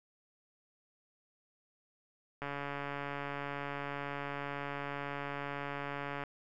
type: click train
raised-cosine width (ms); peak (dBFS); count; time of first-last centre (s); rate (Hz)
0.5; -24; 543; 2.42-6.237; 142
effects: none